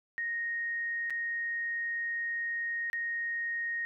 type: tone with dropouts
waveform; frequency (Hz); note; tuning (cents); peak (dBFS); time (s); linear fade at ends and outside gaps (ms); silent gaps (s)
sine; 1864.7; A#6; 0; -31; 0.18-3.85; 0; 1.099-1.105 / 2.9-2.931
effects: none